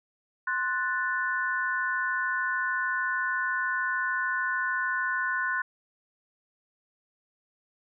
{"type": "chord", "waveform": "sine", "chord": "F# diminished", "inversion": "second", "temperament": "equal", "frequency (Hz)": [1046.5, 1480, 1760], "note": ["C6", "F#6", "A6"], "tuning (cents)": [0, 0, 0], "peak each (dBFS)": [-32, -28, -32], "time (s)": [0.47, 5.62], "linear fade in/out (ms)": 5, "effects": []}